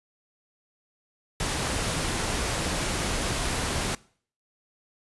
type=noise; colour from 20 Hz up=pink; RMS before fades=-28 dBFS; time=1.4-3.95 s; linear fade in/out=2 ms; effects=noise-tail reverb RT60 0.5 s tail -22 dB re dry + resampled to 24000 Hz